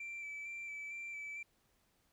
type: tone with vibrato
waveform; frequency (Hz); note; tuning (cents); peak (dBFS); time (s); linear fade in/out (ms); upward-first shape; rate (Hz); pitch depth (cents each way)
sine; 2331; D7; -14; -40; 0-1.43; 5; square; 2.2; 17
effects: tanh soft clip ceiling -41 dBFS + pink hiss -75 dBFS RMS until 2.12 s